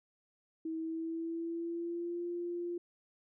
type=tone with pitch glide; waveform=sine; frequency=322.4 to 347.5 Hz; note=E4 to F4; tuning=-38 to -9 cents; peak=-35 dBFS; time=0.65-2.78 s; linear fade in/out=5 ms; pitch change=+129 cents; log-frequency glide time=0.78-2.24 s; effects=none